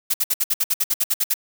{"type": "noise bursts", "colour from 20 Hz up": "blue", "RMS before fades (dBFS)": -19, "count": 13, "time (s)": [0.1, 1.341], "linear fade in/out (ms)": 10, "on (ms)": 41, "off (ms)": 59, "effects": []}